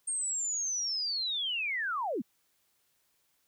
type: linear sweep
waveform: sine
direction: down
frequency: 8660 to 182.3 Hz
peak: -30 dBFS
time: 0.07-2.22 s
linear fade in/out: 10 ms
effects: white hiss -73 dBFS RMS until 3.47 s